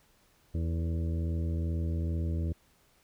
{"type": "harmonic tone with a mistuned harmonic", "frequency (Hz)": 82.41, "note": "E2", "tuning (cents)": 0, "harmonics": [1, 2, 3, 4, 5, 6, 7], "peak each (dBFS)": [-29, -37, -42, -42, -49, -51, -51], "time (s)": [0.54, 2.53], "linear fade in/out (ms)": 10, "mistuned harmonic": 5, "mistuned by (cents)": 56, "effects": ["pink hiss -66 dBFS RMS until 3.03 s"]}